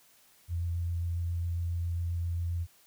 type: tone with vibrato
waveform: sine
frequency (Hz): 85.6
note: F2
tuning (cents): -34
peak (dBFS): -29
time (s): 0.48-2.67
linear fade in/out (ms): 50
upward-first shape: square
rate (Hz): 7.4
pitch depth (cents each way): 10
effects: white hiss -62 dBFS RMS until 2.86 s